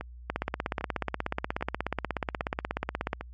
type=two click trains; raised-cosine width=0.5 ms; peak=-20 / -13 dBFS; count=5 / 48; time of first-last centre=0.01-3.21 / 0.3-3.131 s; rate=1.25 / 16.6 Hz; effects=added 60 Hz sine -43 dBFS peak until 3.33 s + MP3 48 kbps